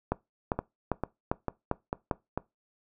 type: two click trains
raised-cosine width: 1 ms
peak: -15 / -12 dBFS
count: 5 / 6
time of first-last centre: 0.59-2.376 / 0.12-2.112 s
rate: 2.24 / 2.51 Hz
effects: noise-tail reverb RT60 0.2 s tail -21 dB re dry